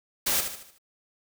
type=noise with echo; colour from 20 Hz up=white; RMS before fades=-25 dBFS; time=0.26-0.41 s; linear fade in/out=10 ms; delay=75 ms; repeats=5; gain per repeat=-7 dB; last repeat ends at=0.785 s; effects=none